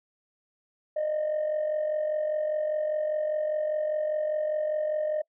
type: tone with amplitude modulation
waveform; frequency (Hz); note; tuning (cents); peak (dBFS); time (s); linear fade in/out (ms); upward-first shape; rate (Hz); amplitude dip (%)
sine; 612; D#5; -29; -21; 0.96-5.22; 10; sine; 45; 60
effects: noise-tail reverb RT60 0.1 s tail -26 dB re dry + tanh soft clip ceiling -22 dBFS